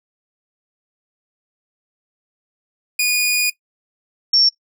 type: tone pair in turn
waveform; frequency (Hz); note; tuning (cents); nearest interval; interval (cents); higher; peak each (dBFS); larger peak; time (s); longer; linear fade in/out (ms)
sawtooth / sine; 2456 / 5466; D#7 / F8; -23 / -38; octave + major second; 1385; second; -11; neither; 2.99-3.5 / 4.33-4.49; first; 5
effects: noise-tail reverb RT60 0.1 s tail -18 dB re dry